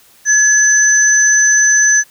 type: tone pair together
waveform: sine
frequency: 1700 / 6071 Hz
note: G#6 / F#8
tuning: +40 / +44 cents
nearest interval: octave + minor seventh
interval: 2204 cents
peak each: -10 dBFS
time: 0.25-2.04 s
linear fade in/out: 50 ms
effects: white hiss -47 dBFS RMS until 2.1 s